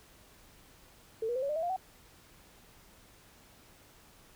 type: tone with pitch steps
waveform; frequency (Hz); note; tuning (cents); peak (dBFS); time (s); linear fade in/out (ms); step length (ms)
sine; 445.6 / 480.3 / 517.8 / 558.2 / 601.7 / 648.6 / 699.2 / 753.7; A4 / B4 / C5 / C#5 / D5 / E5 / F5 / F#5; +22 / -48 / -18 / +12 / +42 / -28 / +2 / +32; -30; 1.22-1.764; 5; 68
effects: pink hiss -59 dBFS RMS until 4.35 s